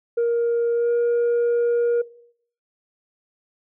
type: tone with pitch glide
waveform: sine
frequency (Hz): 469.4 to 474.3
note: A#4 to A#4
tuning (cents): +12 to +30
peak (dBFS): -15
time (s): 0.17-2.02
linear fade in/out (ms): 10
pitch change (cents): +18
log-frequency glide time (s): 0.73-0.91
effects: noise-tail reverb RT60 0.6 s tail -19 dB re dry + tanh soft clip ceiling -16 dBFS